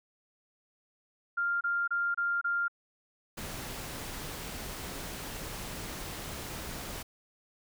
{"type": "tone bursts", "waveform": "sine", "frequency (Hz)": 1396.9, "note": "F6", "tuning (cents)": 0, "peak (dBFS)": -27, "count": 5, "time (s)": [1.37, 2.682], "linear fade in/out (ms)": 10, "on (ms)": 240, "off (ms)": 28}
{"type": "noise", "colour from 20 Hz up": "pink", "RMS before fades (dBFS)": -40, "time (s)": [3.37, 7.03], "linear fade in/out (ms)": 10}
{"effects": []}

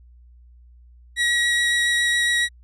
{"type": "tone with vibrato", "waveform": "30% pulse", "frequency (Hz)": 1912, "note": "A#6", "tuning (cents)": 43, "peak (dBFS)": -15, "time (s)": [1.16, 2.49], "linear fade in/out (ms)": 50, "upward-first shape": "triangle", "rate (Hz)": 7.2, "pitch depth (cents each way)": 10, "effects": ["added 60 Hz sine -46 dBFS peak until 2.63 s", "resampled to 24000 Hz"]}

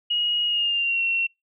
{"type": "tone with pitch glide", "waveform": "sine", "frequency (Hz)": [2887, 2725], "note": ["F#7", "F7"], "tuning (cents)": [-43, -43], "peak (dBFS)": -20, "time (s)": [0.1, 1.27], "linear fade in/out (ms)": 10, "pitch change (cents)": -100, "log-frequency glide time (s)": [0.46, 1.02], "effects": ["noise-tail reverb RT60 0.2 s tail -25 dB re dry"]}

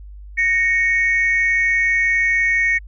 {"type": "tone pair together", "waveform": "sine", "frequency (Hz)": [1861.3, 2217], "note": ["A#6", "C#7"], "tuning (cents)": [-3, 0], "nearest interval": "minor third", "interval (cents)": 303, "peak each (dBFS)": -16, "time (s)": [0.37, 2.79], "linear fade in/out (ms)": 20, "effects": ["tanh soft clip ceiling -8 dBFS", "added 50 Hz sine -34 dBFS peak until 2.87 s"]}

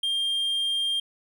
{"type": "tone", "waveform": "triangle", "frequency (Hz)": 3200, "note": "G7", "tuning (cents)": 35, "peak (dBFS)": -22, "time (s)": [0.03, 1], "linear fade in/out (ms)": 5, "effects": []}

